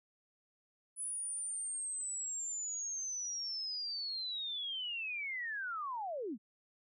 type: linear sweep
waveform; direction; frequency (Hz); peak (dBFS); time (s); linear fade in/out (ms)
sine; down; 10000 to 185; -37; 0.96-6.38; 50
effects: none